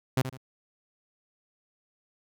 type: tone with echo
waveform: sawtooth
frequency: 130.3 Hz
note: C3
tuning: 7 cents flat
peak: -18 dBFS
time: 0.17-0.22 s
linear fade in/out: 5 ms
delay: 77 ms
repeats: 2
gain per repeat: -10 dB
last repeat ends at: 0.374 s
effects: none